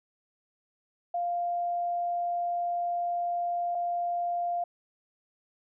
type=tone pair in turn; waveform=sine; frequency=698 / 698 Hz; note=F5 / F5; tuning=-1 / -1 cents; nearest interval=unison; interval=0 cents; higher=neither; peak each=-27 dBFS; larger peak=neither; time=1.14-3.75 / 3.75-4.64 s; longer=first; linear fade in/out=5 ms; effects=none